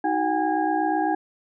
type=tone cluster; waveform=sine; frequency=314.9 / 372.9 / 745 / 813 / 1643 Hz; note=D#4 / F#4 / F#5 / G#5 / G#6; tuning=+21 / +14 / +12 / -37 / -19 cents; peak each=-25 / -31 / -27 / -24 / -33 dBFS; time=0.04-1.15 s; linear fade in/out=5 ms; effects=none